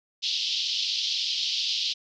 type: band-pass noise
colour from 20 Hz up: pink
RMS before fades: -28 dBFS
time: 0.22-1.94 s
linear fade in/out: 20 ms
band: 3000 to 5200 Hz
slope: 48 dB/octave
effects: none